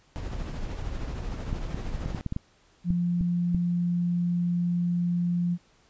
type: noise with tremolo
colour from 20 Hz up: brown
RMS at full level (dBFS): -31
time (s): 0.16-2.21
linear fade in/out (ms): 0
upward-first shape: triangle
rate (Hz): 13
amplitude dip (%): 45
type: clicks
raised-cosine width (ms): 5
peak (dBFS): -17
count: 10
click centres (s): 1.529 / 1.745 / 2.06 / 2.148 / 2.263 / 2.324 / 2.364 / 2.905 / 3.21 / 3.547
type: tone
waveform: sine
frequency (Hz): 174.5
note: F3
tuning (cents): -1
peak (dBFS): -23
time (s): 2.84-5.58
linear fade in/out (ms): 50
effects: pink hiss -62 dBFS RMS until 5.89 s + resampled to 16000 Hz